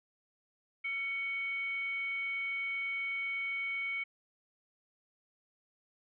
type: tone with frequency modulation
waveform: sine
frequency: 2228 Hz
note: C#7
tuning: 8 cents sharp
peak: -33 dBFS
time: 0.84-4.04 s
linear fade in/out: 10 ms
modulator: 873 Hz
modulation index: 0.27
effects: none